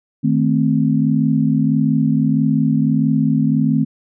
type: chord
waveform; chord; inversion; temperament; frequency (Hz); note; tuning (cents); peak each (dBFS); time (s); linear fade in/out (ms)
sine; A diminished; second; equal; 155.56 / 220 / 261.6; Eb3 / A3 / C4; 0 / 0 / 0; -17; 0.23-3.85; 20
effects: none